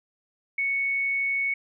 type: tone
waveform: sine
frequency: 2217 Hz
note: C#7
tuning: in tune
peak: -23 dBFS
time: 0.58-1.54 s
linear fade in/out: 5 ms
effects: none